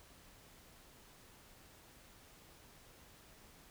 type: silence
effects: pink hiss -61 dBFS RMS until 3.7 s